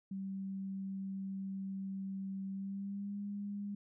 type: tone with pitch glide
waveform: sine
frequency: 193.4 to 202.8 Hz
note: G3 to G#3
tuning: -23 to -41 cents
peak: -38 dBFS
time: 0.11-3.75 s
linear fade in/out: 5 ms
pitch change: +82 cents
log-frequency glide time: 2.5-3.18 s
effects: none